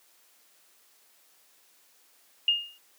sine tone with exponential decay, 2836 Hz, F7, 26 cents sharp, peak -17 dBFS, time 2.48-2.78 s, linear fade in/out 2 ms, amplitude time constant 64 ms, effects white hiss -62 dBFS RMS until 2.98 s + high-pass 300 Hz 12 dB/octave

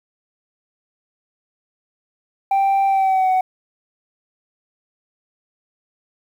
sine tone with pitch glide, 784 to 747.3 Hz, G5 to F#5, 0 to +17 cents, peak -11 dBFS, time 2.51-3.41 s, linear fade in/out 5 ms, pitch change -83 cents, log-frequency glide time 2.87-3.3 s, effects tanh soft clip ceiling -13 dBFS + 8-bit

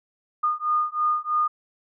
sine beating tone pair, 1221 / 1224.1 Hz, D#6 / D#6, -33 / -29 cents, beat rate 3.1 Hz, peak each -24 dBFS, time 0.43-1.48 s, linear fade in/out 10 ms, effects none

